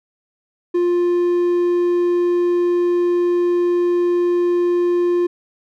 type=tone; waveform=triangle; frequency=351 Hz; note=F4; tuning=9 cents sharp; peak=-12 dBFS; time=0.74-5.27 s; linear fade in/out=10 ms; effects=none